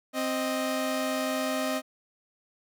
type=tone pair together; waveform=sawtooth; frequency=261.8 / 622.3 Hz; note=C4 / D#5; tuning=+1 / 0 cents; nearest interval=octave + minor third; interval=1499 cents; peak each=-26 dBFS; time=0.13-1.82 s; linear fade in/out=50 ms; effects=none